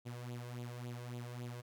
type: tone with flanger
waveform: sawtooth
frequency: 121.6 Hz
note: B2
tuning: 26 cents flat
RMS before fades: -45 dBFS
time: 0.05-1.62 s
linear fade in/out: 20 ms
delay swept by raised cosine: 0.27 to 1.97 ms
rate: 3.6 Hz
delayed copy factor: +0.7
effects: none